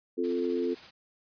sine chord, F major, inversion second, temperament equal, 261.6 / 349.2 / 440 Hz, C4 / F4 / A4, 0 / 0 / 0 cents, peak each -32 / -30 / -31 dBFS, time 0.17-0.75 s, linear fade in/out 20 ms
white noise with tremolo, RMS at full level -46 dBFS, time 0.23-0.91 s, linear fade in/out 20 ms, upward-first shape sine, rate 15 Hz, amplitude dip 35%
effects resampled to 11025 Hz

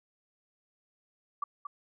sine tone with echo, 1154 Hz, D6, 31 cents flat, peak -29 dBFS, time 1.42-1.44 s, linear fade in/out 5 ms, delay 230 ms, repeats 1, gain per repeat -7 dB, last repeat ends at 1.67 s, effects none

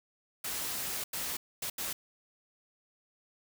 white noise bursts at uneven times, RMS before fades -36 dBFS, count 4, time 0.44-1.04 / 1.13-1.37 / 1.62-1.7 / 1.78-1.93 s, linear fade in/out 5 ms, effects none

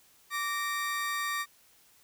35% pulse tone pair together, 1164.8 / 1849 Hz, D6 / A#6, -15 / -15 cents, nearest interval minor sixth, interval 800 cents, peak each -31 / -32 dBFS, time 0.3-1.46 s, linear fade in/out 50 ms, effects white hiss -62 dBFS RMS until 2.03 s

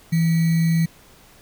sine tone with sample-and-hold, 164.81 Hz, E3, in tune, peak -15 dBFS, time 0.12-0.86 s, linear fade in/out 10 ms, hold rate 2100 Hz, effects pink hiss -50 dBFS RMS until 1.41 s

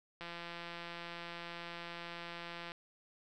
click train, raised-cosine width 0.3 ms, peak -29 dBFS, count 430, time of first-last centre 0.21-2.719 s, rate 171 Hz, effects none

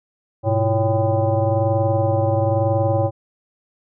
sine tone with frequency modulation, 330 Hz, E4, 2 cents sharp, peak -15 dBFS, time 0.43-3.11 s, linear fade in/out 50 ms, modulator 227 Hz, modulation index 1.9, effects none

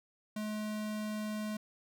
square tone, 213.1 Hz, G#3, 45 cents sharp, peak -36 dBFS, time 0.36-1.57 s, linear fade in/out 5 ms, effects none

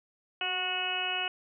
harmonic tone with a mistuned harmonic, 366.1 Hz, F#4, 18 cents flat, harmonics 1 / 2 / 3 / 4 / 5 / 6 / 7 / 8, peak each -44 / -37 / -43 / -38 / -45 / -43 / -34 / -33 dBFS, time 0.41-1.28 s, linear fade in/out 2 ms, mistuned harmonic 1, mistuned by +27 cents, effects none

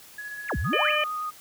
sine tone with tremolo, 1683 Hz, G#6, 23 cents sharp, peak -33 dBFS, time 0.18-0.96 s, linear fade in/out 5 ms, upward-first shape square, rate 15 Hz, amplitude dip 30%
sine exponential two-way sweep, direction down then up, 3138 to 55 to 3138 Hz, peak -25 dBFS, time 0.48-0.92 s, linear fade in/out 20 ms, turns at 0.58 s
sine tone with vibrato, 1239 Hz, D#6, 8 cents flat, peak -28 dBFS, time 0.64-1.31 s, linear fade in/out 20 ms, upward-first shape triangle, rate 8.8 Hz, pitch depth 10 cents each way
harmonic tone, 602 Hz, D5, 43 cents sharp, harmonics 1 / 2 / 3 / 4 / 5, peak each -28 / -34 / -31 / -26 / -29 dBFS, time 0.73-1.04 s, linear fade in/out 2 ms
effects white hiss -49 dBFS RMS until 1.4 s

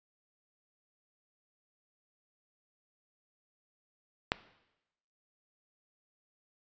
click, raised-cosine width 0.3 ms, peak -10 dBFS, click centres 4.319 s, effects noise-tail reverb RT60 0.9 s tail -17 dB re dry + resampled to 16000 Hz

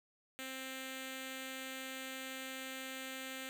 5% pulse tone with notch filter, 263 Hz, C4, 9 cents sharp, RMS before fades -45 dBFS, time 0.39-3.49 s, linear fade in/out 0 ms, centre 960 Hz, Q 1.2, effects none

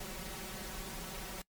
pink noise with comb filter, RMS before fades -43 dBFS, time 0-1.42 s, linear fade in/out 5 ms, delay 5.3 ms, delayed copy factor +0.8, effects noise-tail reverb RT60 0.1 s tail -23 dB re dry + MP3 96 kbps

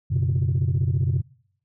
sine chord, F# suspended fourth, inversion none, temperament equal, 92.5 / 123.47 / 138.59 Hz, F#2 / B2 / C#3, 0 / 0 / 0 cents, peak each -22 dBFS, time 0.1-1.22 s, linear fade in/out 20 ms, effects noise-tail reverb RT60 0.7 s tail -25 dB re dry + tanh soft clip ceiling -15 dBFS

